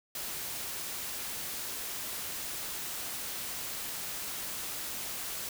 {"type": "noise", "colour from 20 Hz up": "white", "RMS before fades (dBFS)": -38, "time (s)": [0.15, 5.49], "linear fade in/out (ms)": 2, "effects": []}